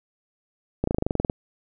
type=slowing click train; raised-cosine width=2 ms; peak=-9 dBFS; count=12; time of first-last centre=0.84-1.299 s; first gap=34 ms; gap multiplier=1.04; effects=none